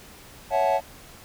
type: chord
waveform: triangle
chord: F# minor seventh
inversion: second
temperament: equal with one note detuned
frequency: 554.4 / 659.3 / 740 / 866.4 Hz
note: C#5 / E5 / F#5 / A5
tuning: 0 / 0 / 0 / -27 cents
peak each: -23 dBFS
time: 0.5-0.81 s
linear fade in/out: 50 ms
effects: pink hiss -47 dBFS RMS until 1.24 s